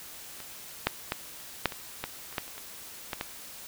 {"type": "clicks", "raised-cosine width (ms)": 0.3, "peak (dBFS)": [-26, -7, -12, -7, -22, -15, -29, -12, -30, -26, -15, -15], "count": 12, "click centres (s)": [0.403, 0.87, 1.121, 1.657, 1.722, 2.04, 2.327, 2.382, 2.479, 2.58, 3.132, 3.211], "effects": ["white hiss -45 dBFS RMS until 3.67 s"]}